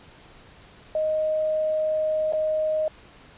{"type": "tone with dropouts", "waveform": "sine", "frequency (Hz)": 622.3, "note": "D#5", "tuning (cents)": 0, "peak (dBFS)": -21, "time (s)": [0.95, 2.88], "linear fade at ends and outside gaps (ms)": 2, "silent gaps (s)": [2.324, 2.333], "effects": ["pink hiss -50 dBFS RMS until 3.37 s", "resampled to 8000 Hz"]}